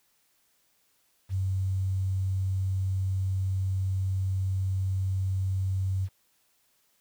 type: tone with quantisation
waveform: sine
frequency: 95 Hz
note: F#2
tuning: 46 cents sharp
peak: -25 dBFS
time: 1.29-6.09 s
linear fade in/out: 50 ms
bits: 9
effects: white hiss -69 dBFS RMS until 7 s